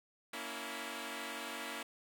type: chord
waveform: 5% pulse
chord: A# diminished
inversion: none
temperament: equal with one note detuned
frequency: 233.1 / 282.2 / 329.6 Hz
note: A#3 / C#4 / E4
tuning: 0 / +31 / 0 cents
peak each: -34 dBFS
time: 0.33-1.83 s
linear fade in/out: 5 ms
effects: none